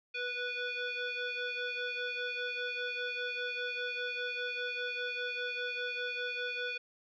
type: tone with frequency modulation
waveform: sine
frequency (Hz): 494.5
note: B4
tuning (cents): +2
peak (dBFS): -34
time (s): 0.14-6.78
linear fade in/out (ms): 10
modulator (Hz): 984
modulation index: 3
effects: none